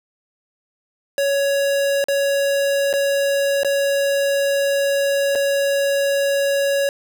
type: tone with dropouts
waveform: square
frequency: 558 Hz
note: C#5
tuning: 11 cents sharp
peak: -17 dBFS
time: 1.18-6.89 s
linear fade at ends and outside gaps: 1 ms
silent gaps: 2.041-2.084 / 2.929-2.937 / 3.633-3.647 / 5.352-5.356 s
effects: none